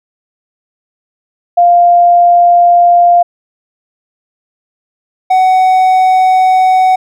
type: tone pair in turn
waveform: sine / triangle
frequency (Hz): 698.5 / 747.5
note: F5 / F#5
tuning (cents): 0 / +17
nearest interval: minor second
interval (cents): 117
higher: second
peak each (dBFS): -3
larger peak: neither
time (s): 1.57-3.23 / 5.3-6.96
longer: neither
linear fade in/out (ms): 10
effects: none